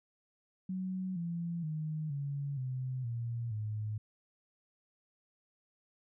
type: tone with pitch steps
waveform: sine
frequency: 186.5 / 170.04 / 155.03 / 141.34 / 128.86 / 117.49 / 107.12 Hz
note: F#3 / F3 / D#3 / C#3 / C3 / A#2 / A2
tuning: +14 / -46 / -6 / +34 / -26 / +14 / -46 cents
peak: -34 dBFS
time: 0.69-3.98 s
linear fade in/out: 5 ms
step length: 470 ms
effects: none